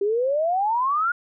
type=exponential sweep; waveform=sine; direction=up; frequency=390.3 to 1447 Hz; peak=-19 dBFS; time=0.01-1.12 s; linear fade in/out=5 ms; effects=none